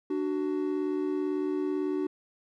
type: tone pair together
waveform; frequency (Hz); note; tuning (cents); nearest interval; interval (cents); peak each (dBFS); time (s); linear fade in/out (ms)
triangle; 295.5 / 373.5; D4 / F#4; +11 / +16; major third; 405; -28; 0.1-2.07; 5
effects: none